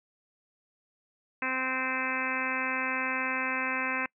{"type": "harmonic tone", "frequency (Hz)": 259.5, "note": "C4", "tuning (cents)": -14, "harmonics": [1, 2, 3, 4, 5, 6, 7, 8, 9, 10], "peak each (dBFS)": [-38, -41, -42, -36, -41, -35, -38, -36, -39, -36], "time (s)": [1.42, 4.06], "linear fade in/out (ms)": 2, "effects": ["noise-tail reverb RT60 0.1 s tail -26 dB re dry"]}